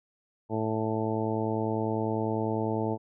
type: harmonic tone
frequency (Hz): 110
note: A2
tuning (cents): 0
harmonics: 1 / 2 / 3 / 4 / 5 / 6 / 7 / 8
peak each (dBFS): -33 / -33 / -33 / -33 / -38 / -37 / -41 / -36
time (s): 0.49-2.98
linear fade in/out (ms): 50
effects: none